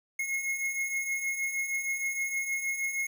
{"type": "beating tone pair", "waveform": "square", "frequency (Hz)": [2159, 2165.4], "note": ["C#7", "C#7"], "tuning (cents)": [-46, -41], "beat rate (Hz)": 6.4, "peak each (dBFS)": [-38, -31], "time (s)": [0.19, 3.07], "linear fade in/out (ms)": 5, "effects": ["10-bit"]}